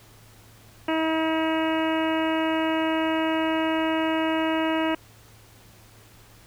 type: harmonic tone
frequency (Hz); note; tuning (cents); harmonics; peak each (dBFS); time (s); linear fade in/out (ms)
319.9; D#4; +48; 1 / 2 / 3 / 4 / 5 / 6 / 7 / 8 / 9; -24 / -28 / -30 / -35 / -35 / -37 / -38 / -38 / -36; 0.88-4.95; 5
effects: added 109 Hz sine -53 dBFS peak until 6.46 s + pink hiss -53 dBFS RMS until 6.46 s